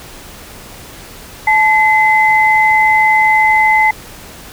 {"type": "tone pair together", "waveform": "sine", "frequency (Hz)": [866, 2046], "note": ["A5", "C7"], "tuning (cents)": [-28, -39], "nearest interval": "octave + minor third", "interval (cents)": 1489, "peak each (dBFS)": [-10, -10], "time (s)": [1.47, 3.91], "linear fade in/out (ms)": 5, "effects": ["pink hiss -34 dBFS RMS until 4.52 s"]}